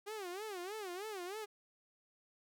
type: tone with vibrato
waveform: sawtooth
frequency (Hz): 392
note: G4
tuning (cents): 0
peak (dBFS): -38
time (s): 0.06-1.46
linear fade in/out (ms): 20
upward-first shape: sine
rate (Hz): 3.2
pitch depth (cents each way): 200
effects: none